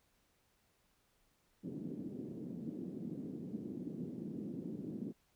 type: band-pass noise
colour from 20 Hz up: pink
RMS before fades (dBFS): -44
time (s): 1.63-5.13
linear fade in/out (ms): 20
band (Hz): 180 to 320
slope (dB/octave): 24
effects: pink hiss -75 dBFS RMS until 5.35 s